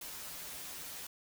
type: noise with comb filter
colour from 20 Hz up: white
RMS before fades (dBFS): -45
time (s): 0.01-1.07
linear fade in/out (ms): 5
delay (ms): 9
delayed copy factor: -0.9
effects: none